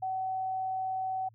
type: tone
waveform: sine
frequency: 756 Hz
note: F#5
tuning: 37 cents sharp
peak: -30 dBFS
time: 0.02-1.29 s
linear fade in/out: 10 ms
effects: added 111 Hz sine -57 dBFS peak until 1.34 s